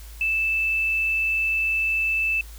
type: tone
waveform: sine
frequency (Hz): 2637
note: E7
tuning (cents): 0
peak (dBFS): -20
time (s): 0.21-2.41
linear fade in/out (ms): 2
effects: added 54 Hz sine -38 dBFS peak until 2.58 s + white hiss -48 dBFS RMS until 2.58 s